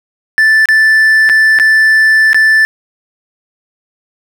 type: tone with dropouts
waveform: triangle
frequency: 1760 Hz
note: A6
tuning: in tune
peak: -3 dBFS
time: 0.38-2.65 s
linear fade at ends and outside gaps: 0 ms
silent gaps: 0.656-0.687 / 1.291-1.297 / 1.588-1.598 / 2.331-2.345 s
effects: none